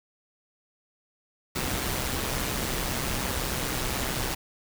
pink noise with amplitude modulation, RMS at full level -27 dBFS, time 1.55-4.35 s, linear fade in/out 10 ms, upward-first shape sine, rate 130 Hz, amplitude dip 55%, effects none

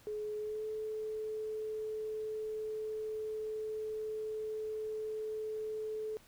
sine tone with pitch glide, 423.8 to 433 Hz, G#4 to A4, +35 to -28 cents, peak -36 dBFS, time 0.07-6.17 s, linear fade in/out 0 ms, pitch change +37 cents, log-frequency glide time 0.39-0.65 s, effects pink hiss -62 dBFS RMS until 6.27 s

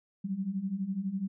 sine beating tone pair, 185 / 197 Hz, F#3 / G3, 0 / +9 cents, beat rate 12 Hz, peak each -36 / -32 dBFS, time 0.24-1.28 s, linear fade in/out 10 ms, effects none

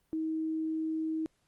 sine tone, 317.8 Hz, D#4, 37 cents sharp, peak -30 dBFS, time 0.13-1.26 s, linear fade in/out 0 ms, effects pink hiss -74 dBFS RMS until 1.47 s + Opus 32 kbps

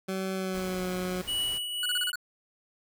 20% pulse tone with pitch glide, 190 to 182.58 Hz, F#3 to F#3, +46 to -23 cents, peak -25 dBFS, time 0.08-1.22 s, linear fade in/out 10 ms, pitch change -69 cents, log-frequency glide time 0.33-0.88 s
pink noise, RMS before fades -44 dBFS, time 0.53-1.59 s, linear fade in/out 20 ms
square tone with tremolo, 2939 Hz, F#7, 12 cents flat, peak -27 dBFS, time 1.27-2.12 s, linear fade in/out 20 ms, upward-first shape triangle, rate 1.8 Hz, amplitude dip 55%
square tone bursts, 1463 Hz, F#6, 20 cents flat, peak -31 dBFS, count 6, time 1.83-2.157 s, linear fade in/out 2 ms, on 27 ms, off 33 ms
effects none

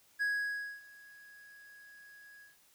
triangle tone with ADSR envelope, 1661.2 Hz, G#6, in tune, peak -27 dBFS, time 0.19-2.57 s, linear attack 27 ms, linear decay 590 ms, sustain -24 dB, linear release 150 ms, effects white hiss -66 dBFS RMS until 2.74 s

